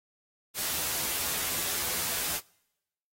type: noise with comb filter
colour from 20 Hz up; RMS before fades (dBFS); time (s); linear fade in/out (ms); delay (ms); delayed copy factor
white; -31; 0.54-2.41; 50; 12; +0.55
effects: noise-tail reverb RT60 0.9 s tail -26 dB re dry + AAC 48 kbps